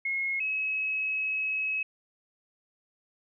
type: tone pair in turn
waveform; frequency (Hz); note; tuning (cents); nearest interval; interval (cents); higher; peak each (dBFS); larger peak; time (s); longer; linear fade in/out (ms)
sine; 2163 / 2566; C#7 / E7; -43 / -47; minor third; 296; second; -27; neither; 0.05-0.4 / 0.4-1.83; second; 5
effects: none